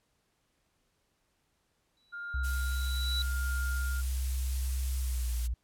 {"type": "tone with exponential growth", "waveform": "sine", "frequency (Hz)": 3933, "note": "B7", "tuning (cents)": -8, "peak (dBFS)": -30, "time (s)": [1.97, 3.22], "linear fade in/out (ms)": 1, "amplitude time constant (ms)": 270}
{"type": "tone with tremolo", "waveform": "sine", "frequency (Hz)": 1408, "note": "F6", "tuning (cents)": 14, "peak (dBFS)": -36, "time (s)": [2.12, 4.02], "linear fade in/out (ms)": 20, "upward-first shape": "sine", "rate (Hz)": 0.85, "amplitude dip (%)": 50}
{"type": "tone with pitch glide", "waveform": "sine", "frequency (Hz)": [64.5, 59.15], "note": ["C2", "A#1"], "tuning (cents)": [-24, 26], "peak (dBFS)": -29, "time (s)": [2.34, 5.54], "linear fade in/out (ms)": 5, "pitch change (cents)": -150, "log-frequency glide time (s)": [4.97, 5.35]}
{"type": "noise", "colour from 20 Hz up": "blue", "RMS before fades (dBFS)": -41, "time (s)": [2.43, 5.48], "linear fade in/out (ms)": 20}
{"effects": ["pink hiss -75 dBFS RMS until 5.63 s", "low-pass 12000 Hz 12 dB/octave"]}